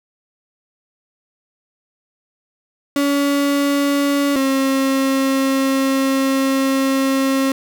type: tone pair in turn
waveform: 35% pulse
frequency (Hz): 283 / 269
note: C#4 / C4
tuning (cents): +36 / +48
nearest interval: minor second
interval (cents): 88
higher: first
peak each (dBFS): -13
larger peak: neither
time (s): 2.96-4.36 / 4.36-7.52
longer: second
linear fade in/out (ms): 2
effects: none